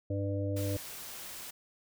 harmonic tone, 99.5 Hz, G2, 26 cents sharp, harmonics 1 / 3 / 5 / 6, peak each -32 / -37 / -39 / -40 dBFS, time 0.1-0.77 s, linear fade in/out 5 ms
white noise, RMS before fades -44 dBFS, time 0.56-1.51 s, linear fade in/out 10 ms
effects none

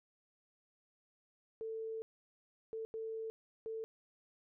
sine tone bursts at uneven times, 445.4 Hz, A4, 21 cents sharp, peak -39 dBFS, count 4, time 1.61-2.02 / 2.73-2.85 / 2.94-3.3 / 3.66-3.84 s, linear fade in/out 0 ms, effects none

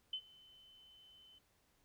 sine tone with ADSR envelope, 3048 Hz, G7, 49 cents flat, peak -36 dBFS, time 0.13-1.39 s, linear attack 4 ms, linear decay 70 ms, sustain -24 dB, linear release 11 ms, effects pink hiss -75 dBFS RMS until 1.84 s

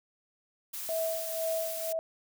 blue noise, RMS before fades -38 dBFS, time 0.73-1.93 s, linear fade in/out 10 ms
sine tone with tremolo, 650 Hz, E5, 24 cents flat, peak -28 dBFS, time 0.89-1.99 s, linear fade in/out 0 ms, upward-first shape sine, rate 2 Hz, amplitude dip 65%
effects none

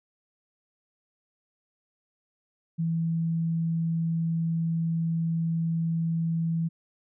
sine tone, 164.81 Hz, E3, in tune, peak -24 dBFS, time 2.78-6.69 s, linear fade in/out 20 ms, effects none

